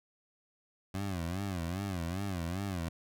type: tone with vibrato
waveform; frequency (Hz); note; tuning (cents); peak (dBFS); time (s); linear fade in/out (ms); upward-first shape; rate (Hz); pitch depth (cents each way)
20% pulse; 91.4; F#2; -21; -29; 0.94-2.89; 5; sine; 2.5; 170
effects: none